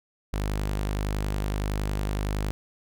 sawtooth tone, 50.8 Hz, G#1, 38 cents flat, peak -22 dBFS, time 0.33-2.51 s, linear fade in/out 0 ms, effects none

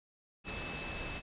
sine tone in noise, 2614 Hz, E7, 15 cents flat, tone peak -44 dBFS, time 0.44-1.22 s, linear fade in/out 50 ms, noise pink, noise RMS -41 dBFS, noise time 0.44-1.22 s, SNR -6 dB, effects resampled to 8000 Hz

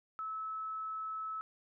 sine tone, 1300 Hz, E6, 24 cents flat, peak -37 dBFS, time 0.19-1.41 s, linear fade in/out 0 ms, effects none

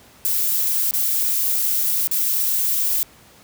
violet noise with dropouts, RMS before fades -20 dBFS, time 0.25-3.03 s, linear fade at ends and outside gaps 0 ms, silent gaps 0.91-0.937 / 2.072-2.113 s, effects pink hiss -49 dBFS RMS until 3.43 s + high-pass 60 Hz 12 dB/octave

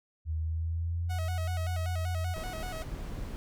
sine tone with pitch glide, 79.2 to 86.87 Hz, D#2 to F2, +31 to -9 cents, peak -29 dBFS, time 0.25-2.37 s, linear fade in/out 50 ms, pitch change +160 cents, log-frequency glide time 0.37-1.18 s
sawtooth tone with vibrato, 685 Hz, F5, 34 cents flat, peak -35 dBFS, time 1.09-2.84 s, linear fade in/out 20 ms, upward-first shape square, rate 5.2 Hz, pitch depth 120 cents each way
brown noise, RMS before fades -38 dBFS, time 2.36-3.36 s, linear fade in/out 0 ms
effects none

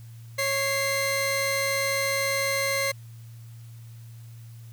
sawtooth tone pair together, 550 / 2086 Hz, C#5 / C7, -14 / -6 cents, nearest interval octave + major seventh, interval 2308 cents, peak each -23 dBFS, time 0.38-2.92 s, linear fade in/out 10 ms, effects added 115 Hz sine -41 dBFS peak until 4.72 s + white hiss -58 dBFS RMS until 4.72 s

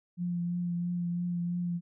sine tone with vibrato, 174.61 Hz, F3, in tune, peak -29 dBFS, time 0.17-1.81 s, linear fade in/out 50 ms, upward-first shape triangle, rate 3 Hz, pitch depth 22 cents each way, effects none

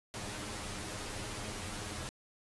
pink noise with comb filter, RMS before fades -41 dBFS, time 0.14-2.09 s, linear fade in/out 0 ms, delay 9.7 ms, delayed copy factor +0.75, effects resampled to 24000 Hz

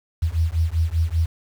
sine beating tone pair, 79.4 / 84.5 Hz, D#2 / E2, +36 / +43 cents, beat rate 5.1 Hz, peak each -21 dBFS, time 0.22-1.26 s, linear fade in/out 10 ms, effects 7-bit

